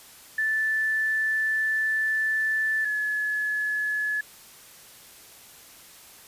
sine tone pair in turn, 1756 / 1707 Hz, A6 / G#6, -4 / +47 cents, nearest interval unison, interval 49 cents, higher first, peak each -22 / -24 dBFS, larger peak first, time 0.38-2.85 / 2.85-4.21 s, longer first, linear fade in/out 5 ms, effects white hiss -49 dBFS RMS until 6.27 s + resampled to 32000 Hz

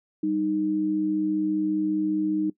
sine tone pair together, 195.07 / 309.9 Hz, G3 / D#4, -8 / -7 cents, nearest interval minor sixth, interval 801 cents, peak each -31 / -22 dBFS, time 0.23-2.5 s, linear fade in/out 5 ms, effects noise-tail reverb RT60 0.1 s tail -19 dB re dry

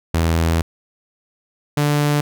sawtooth tone pair in turn, 82.41 / 146.84 Hz, E2 / D3, 0 / 0 cents, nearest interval minor seventh, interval 1000 cents, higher second, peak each -11 dBFS, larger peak neither, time 0.14-0.62 / 1.77-2.21 s, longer first, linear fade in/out 5 ms, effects none

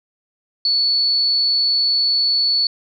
sine tone, 4435 Hz, C#8, in tune, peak -14 dBFS, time 0.65-2.67 s, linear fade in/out 2 ms, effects none

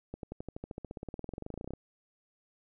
accelerating click train, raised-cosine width 2 ms, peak -26 dBFS, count 30, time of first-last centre 0.14-1.736 s, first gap 92 ms, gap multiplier 0.96, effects none

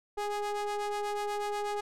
square ring-modulated tone, 207.7 Hz, G#3, in tune, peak -29 dBFS, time 0.17-1.81 s, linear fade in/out 10 ms, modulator 619 Hz, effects low-pass 11000 Hz 12 dB/octave

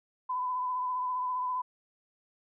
sine tone with vibrato, 1005 Hz, B5, 30 cents sharp, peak -29 dBFS, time 0.29-1.62 s, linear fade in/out 10 ms, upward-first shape triangle, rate 15 Hz, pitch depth 29 cents each way, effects none

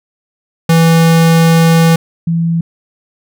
square / sine tone pair in turn, 164.81 / 166.92 Hz, E3 / E3, 0 / +22 cents, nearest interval unison, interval 22 cents, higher second, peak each -6 / -10 dBFS, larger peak first, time 0.69-1.96 / 2.27-2.61 s, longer first, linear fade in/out 5 ms, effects none

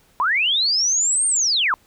sine linear two-way sweep, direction up then down, 941 to 8870 to 941 Hz, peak -16 dBFS, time 0.2-1.74 s, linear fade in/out 0 ms, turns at 1.27 s, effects pink hiss -57 dBFS RMS until 1.86 s

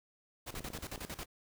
pink noise with tremolo, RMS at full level -42 dBFS, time 0.46-1.26 s, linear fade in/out 20 ms, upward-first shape square, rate 11 Hz, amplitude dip 80%
clicks, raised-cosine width 2 ms, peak -33 dBFS, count 11, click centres 0.542 / 0.574 / 0.606 / 0.648 / 0.703 / 0.75 / 0.787 / 0.844 / 0.926 / 0.978 / 1.049 s
effects none

